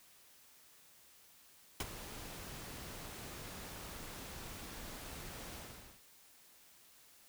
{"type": "noise with ADSR envelope", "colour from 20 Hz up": "pink", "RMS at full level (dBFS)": -35, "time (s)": [1.8, 6.02], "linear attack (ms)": 3, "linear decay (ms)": 31, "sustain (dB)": -13, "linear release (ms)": 470, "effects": ["white hiss -63 dBFS RMS until 7.28 s"]}